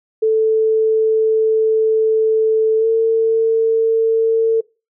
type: tone with pitch glide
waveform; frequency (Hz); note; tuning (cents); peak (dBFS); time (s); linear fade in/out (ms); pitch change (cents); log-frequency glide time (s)
sine; 440 to 449.8; A4 to A4; 0 to +38; -11; 0.22-4.61; 10; +38; 2.78-2.87
effects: noise-tail reverb RT60 0.3 s tail -23 dB re dry